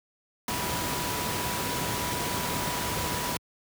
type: tone in noise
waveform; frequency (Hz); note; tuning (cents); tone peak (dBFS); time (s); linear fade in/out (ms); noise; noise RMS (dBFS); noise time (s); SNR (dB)
sine; 977; B5; -19; -35; 0.48-3.37; 2; pink; -30; 0.48-3.37; -8
effects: high-pass 80 Hz 12 dB/octave